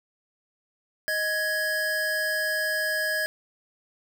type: tone pair together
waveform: square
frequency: 624.8 / 1668 Hz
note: D#5 / G#6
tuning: +7 / +7 cents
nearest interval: octave + perfect fourth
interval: 1700 cents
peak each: -32 / -26 dBFS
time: 1.08-3.26 s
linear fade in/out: 0 ms
effects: none